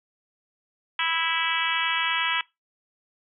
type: harmonic tone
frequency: 328.5 Hz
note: E4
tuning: 6 cents flat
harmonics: 3 / 4 / 5 / 6 / 7 / 8 / 9 / 10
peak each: -31 / -31 / -31 / -31 / -31 / -31 / -31 / -31 dBFS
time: 0.99-2.41 s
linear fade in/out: 2 ms
effects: noise-tail reverb RT60 0.2 s tail -21 dB re dry